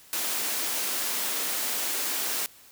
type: high-pass noise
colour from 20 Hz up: white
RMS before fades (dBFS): -29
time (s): 0.13-2.46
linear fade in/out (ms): 0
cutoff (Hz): 220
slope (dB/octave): 24
effects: white hiss -53 dBFS RMS until 2.71 s